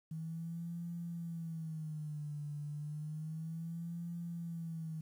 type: tone with vibrato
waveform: sine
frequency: 158.6 Hz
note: D#3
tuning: 33 cents sharp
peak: -39 dBFS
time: 0.11-5.01 s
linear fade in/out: 5 ms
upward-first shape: sine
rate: 0.31 Hz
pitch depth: 130 cents each way
effects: 11-bit